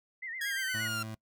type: tone with vibrato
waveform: sine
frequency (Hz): 1951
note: B6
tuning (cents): -22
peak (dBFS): -37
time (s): 0.22-0.88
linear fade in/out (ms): 10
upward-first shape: sine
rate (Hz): 8.6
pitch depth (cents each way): 130
type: linear sweep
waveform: sawtooth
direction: down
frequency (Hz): 1661.2 to 1368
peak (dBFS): -29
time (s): 0.41-1.03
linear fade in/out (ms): 5
type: tone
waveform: 25% pulse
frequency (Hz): 110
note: A2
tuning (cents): 0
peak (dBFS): -35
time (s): 0.74-1.15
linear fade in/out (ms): 5
effects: noise-tail reverb RT60 0.1 s tail -24 dB re dry